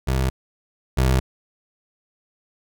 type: tone pair in turn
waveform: 25% pulse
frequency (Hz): 65.41 / 64.81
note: C2 / C2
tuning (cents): 0 / -16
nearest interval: unison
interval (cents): 16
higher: first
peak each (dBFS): -15 / -12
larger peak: second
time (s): 0.07-0.3 / 0.97-1.2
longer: neither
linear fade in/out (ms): 10
effects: none